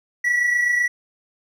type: tone pair together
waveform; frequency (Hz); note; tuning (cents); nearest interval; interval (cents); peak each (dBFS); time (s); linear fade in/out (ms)
triangle; 1917 / 1944.9; A#6 / B6; +48 / -27; unison; 25; -24 / -15; 0.24-0.88; 10
effects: tanh soft clip ceiling -9 dBFS